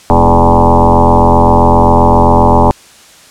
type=tone with frequency modulation; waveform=sine; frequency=415.3 Hz; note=G#4; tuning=in tune; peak=-3 dBFS; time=0.1-2.71 s; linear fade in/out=0 ms; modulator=87.6 Hz; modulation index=6.5; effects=white hiss -39 dBFS RMS until 3.3 s + low-pass 9000 Hz 12 dB/octave